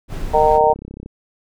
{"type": "noise", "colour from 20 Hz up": "brown", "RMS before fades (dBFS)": -25, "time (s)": [0.08, 0.6], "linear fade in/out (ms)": 50}
{"type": "harmonic tone", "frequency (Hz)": 153.8, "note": "D#3", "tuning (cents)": -20, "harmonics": [3, 4, 5, 6], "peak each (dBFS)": [-16, -16, -16, -16], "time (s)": [0.33, 0.74], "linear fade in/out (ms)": 20}
{"type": "click train", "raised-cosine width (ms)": 3, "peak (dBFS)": -20, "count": 17, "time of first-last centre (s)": [0.58, 1.06], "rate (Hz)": 33.3}
{"effects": []}